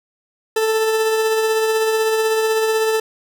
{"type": "tone with tremolo", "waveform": "40% pulse", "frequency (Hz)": 440.8, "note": "A4", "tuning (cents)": 3, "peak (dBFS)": -13, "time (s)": [0.56, 3], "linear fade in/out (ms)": 5, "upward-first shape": "triangle", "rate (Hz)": 16, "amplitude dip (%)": 35, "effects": []}